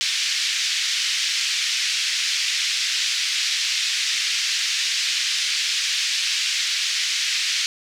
white band-pass noise, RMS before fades -23 dBFS, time 0.01-7.66 s, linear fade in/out 0 ms, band 2000 to 5700 Hz, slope 24 dB/octave, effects none

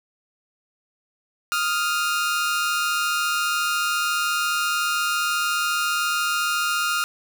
sawtooth tone pair together, 1244.5 / 1398.8 Hz, D#6 / F6, 0 / +2 cents, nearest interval major second, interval 202 cents, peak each -22 / -19 dBFS, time 1.52-7.04 s, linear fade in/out 0 ms, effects none

